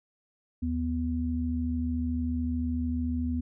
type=tone pair together; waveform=sine; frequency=77.7 / 246.7 Hz; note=D#2 / B3; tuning=-2 / -2 cents; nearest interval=octave + minor sixth; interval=2000 cents; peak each=-30 / -29 dBFS; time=0.62-3.41 s; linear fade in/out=10 ms; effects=none